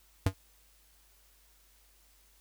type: tone with exponential decay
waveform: square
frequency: 95.4 Hz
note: G2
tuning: 47 cents flat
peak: -20 dBFS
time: 0.26-0.34 s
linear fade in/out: 5 ms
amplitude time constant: 16 ms
effects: added 50 Hz sine -65 dBFS peak until 2.4 s + white hiss -65 dBFS RMS until 2.4 s